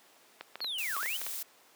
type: clicks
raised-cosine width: 0.3 ms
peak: -23 dBFS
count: 9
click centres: 0.41 / 0.556 / 0.605 / 0.645 / 0.966 / 1.03 / 1.06 / 1.216 / 1.266 s
type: linear two-way sweep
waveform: triangle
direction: down then up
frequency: 4449 to 1064 to 3155 Hz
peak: -32 dBFS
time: 0.61-1.17 s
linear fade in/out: 5 ms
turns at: 0.98 s
type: noise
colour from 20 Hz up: blue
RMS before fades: -38 dBFS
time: 0.78-1.43 s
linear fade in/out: 5 ms
effects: pink hiss -60 dBFS RMS until 1.75 s + high-pass 400 Hz 12 dB/octave